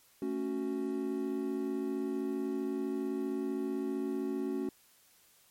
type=chord; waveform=triangle; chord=F# minor; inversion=first; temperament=just; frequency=222 / 277.5 / 370 Hz; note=A3 / C#4 / F#4; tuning=+16 / +2 / 0 cents; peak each=-37 / -33 / -34 dBFS; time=0.22-4.69 s; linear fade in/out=2 ms; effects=white hiss -64 dBFS RMS until 5.5 s + MP3 64 kbps